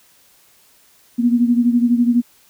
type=beating tone pair; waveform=sine; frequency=237.5 / 249.5 Hz; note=A#3 / B3; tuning=+33 / +18 cents; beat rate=12 Hz; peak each=-13 / -18 dBFS; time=1.18-2.22 s; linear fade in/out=20 ms; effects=white hiss -53 dBFS RMS until 2.49 s